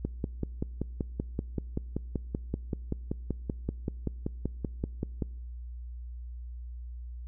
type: click train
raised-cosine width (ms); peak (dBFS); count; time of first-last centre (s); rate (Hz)
3; -17; 28; 0.05-5.222; 5.22
effects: noise-tail reverb RT60 0.9 s tail -25 dB re dry + added 60 Hz sine -38 dBFS peak until 7.27 s